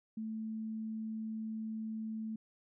sine tone, 220 Hz, A3, in tune, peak -37 dBFS, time 0.17-2.36 s, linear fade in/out 5 ms, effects none

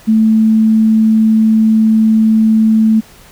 sine tone, 220 Hz, A3, in tune, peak -6 dBFS, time 0.07-3.01 s, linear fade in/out 20 ms, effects pink hiss -41 dBFS RMS until 3.31 s

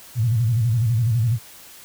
sine tone with vibrato, 115.4 Hz, A#2, 17 cents flat, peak -16 dBFS, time 0.15-1.39 s, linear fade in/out 50 ms, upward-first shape square, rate 12 Hz, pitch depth 110 cents each way, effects white hiss -44 dBFS RMS until 1.84 s

